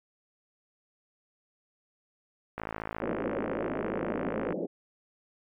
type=click train; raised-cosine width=0.5 ms; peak=-18 dBFS; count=107; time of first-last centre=2.58-4.525 s; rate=54.5 Hz
type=band-pass noise; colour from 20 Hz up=white; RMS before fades=-33 dBFS; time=3.01-4.67 s; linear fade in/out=20 ms; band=170 to 590 Hz; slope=48 dB/octave
effects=low-pass 2000 Hz 12 dB/octave + MP3 64 kbps